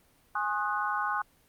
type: chord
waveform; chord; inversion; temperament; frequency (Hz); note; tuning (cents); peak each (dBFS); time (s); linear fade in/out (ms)
sine; Ab dominant seventh; none; equal with one note detuned; 830.6 / 1072.2 / 1244.5 / 1480; Ab5 / C6 / Eb6 / Gb6; 0 / +42 / 0 / 0; -33; 0.35-1.22; 5
effects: pink hiss -64 dBFS RMS until 1.48 s + Opus 32 kbps